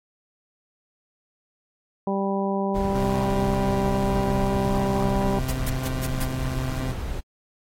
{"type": "harmonic tone", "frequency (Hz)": 196.3, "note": "G3", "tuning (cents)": 3, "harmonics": [1, 2, 3, 4, 5], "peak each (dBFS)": [-25, -28, -30, -31, -32], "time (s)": [2.07, 5.39], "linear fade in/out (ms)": 2}
{"type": "noise", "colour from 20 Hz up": "brown", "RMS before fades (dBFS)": -29, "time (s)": [2.74, 7.21], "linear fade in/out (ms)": 20}
{"type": "tone", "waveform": "30% pulse", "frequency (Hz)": 130, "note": "C3", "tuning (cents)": -11, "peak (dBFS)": -25, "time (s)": [2.94, 6.93], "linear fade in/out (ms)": 20}
{"type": "noise bursts", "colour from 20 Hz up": "white", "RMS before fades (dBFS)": -32, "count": 5, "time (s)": [5.48, 6.245], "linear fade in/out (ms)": 10, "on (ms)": 41, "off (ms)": 140}
{"effects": ["AAC 48 kbps"]}